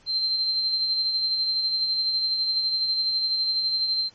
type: tone with tremolo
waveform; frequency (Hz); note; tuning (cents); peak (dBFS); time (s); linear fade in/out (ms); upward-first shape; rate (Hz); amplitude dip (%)
sine; 4131; C8; -23; -20; 0.06-4.1; 50; sine; 12; 35
effects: pink hiss -57 dBFS RMS until 4.14 s + MP3 32 kbps